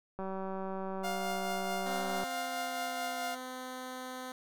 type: click train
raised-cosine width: 1 ms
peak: -26 dBFS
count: 392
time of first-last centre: 0.19-2.237 s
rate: 191 Hz
type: tone with tremolo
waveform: sawtooth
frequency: 705 Hz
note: F5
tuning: 16 cents sharp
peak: -30 dBFS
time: 1.03-3.36 s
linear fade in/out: 20 ms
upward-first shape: triangle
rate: 4.6 Hz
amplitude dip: 35%
type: tone with pitch glide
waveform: 10% pulse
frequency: 261.6 to 255.6 Hz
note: C4 to C4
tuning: 0 to -40 cents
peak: -32 dBFS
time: 1.86-4.32 s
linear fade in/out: 2 ms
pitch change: -40 cents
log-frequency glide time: 2.2-3.35 s
effects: none